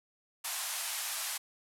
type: band-pass noise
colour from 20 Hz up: white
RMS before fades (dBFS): -37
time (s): 0.44-1.38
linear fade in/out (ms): 10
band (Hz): 660 to 13000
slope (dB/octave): 48
effects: none